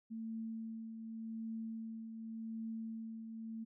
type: tone with tremolo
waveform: sine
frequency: 224.2 Hz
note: A3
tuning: 33 cents sharp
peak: -39 dBFS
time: 0.1-3.65 s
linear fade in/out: 20 ms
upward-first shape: triangle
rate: 0.87 Hz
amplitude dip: 50%
effects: none